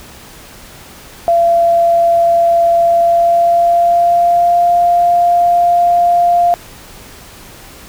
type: tone with pitch glide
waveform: sine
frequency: 681 to 697.3 Hz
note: F5 to F5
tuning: -44 to -3 cents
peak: -7 dBFS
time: 1.28-6.54 s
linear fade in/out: 0 ms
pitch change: +41 cents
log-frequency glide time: 2.84-4.7 s
effects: pink hiss -36 dBFS RMS until 7.88 s